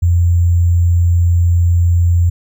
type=tone with sample-and-hold; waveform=sine; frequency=86.4 Hz; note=F2; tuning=18 cents flat; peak=-8 dBFS; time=0.02-2.3 s; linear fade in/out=10 ms; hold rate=7350 Hz; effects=none